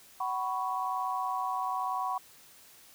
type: chord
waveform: sine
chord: F# suspended fourth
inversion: none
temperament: equal with one note detuned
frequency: 751.2 / 987.8 / 1108.7 Hz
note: F#5 / B5 / C#6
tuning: +26 / 0 / 0 cents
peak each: -34 / -34 / -34 dBFS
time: 0.2-2.18 s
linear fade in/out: 5 ms
effects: white hiss -56 dBFS RMS until 2.94 s